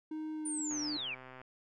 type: tone with pitch glide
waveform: triangle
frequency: 311.2 to 298.5 Hz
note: D#4 to D4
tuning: 0 to +28 cents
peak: -35 dBFS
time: 0.11-0.97 s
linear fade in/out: 5 ms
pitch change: -72 cents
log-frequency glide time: 0.33-0.76 s
type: linear sweep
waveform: sine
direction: down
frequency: 9397 to 2217 Hz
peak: -36 dBFS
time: 0.45-1.15 s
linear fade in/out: 10 ms
type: click train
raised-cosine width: 0.5 ms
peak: -35 dBFS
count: 92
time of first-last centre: 0.71-1.415 s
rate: 129 Hz
effects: none